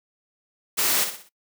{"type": "noise with echo", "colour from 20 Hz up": "white", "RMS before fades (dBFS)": -22, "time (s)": [0.77, 1.05], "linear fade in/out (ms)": 20, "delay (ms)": 61, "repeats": 4, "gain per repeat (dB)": -8, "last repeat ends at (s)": 1.294, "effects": ["noise-tail reverb RT60 0.1 s tail -20 dB re dry", "high-pass 200 Hz 12 dB/octave"]}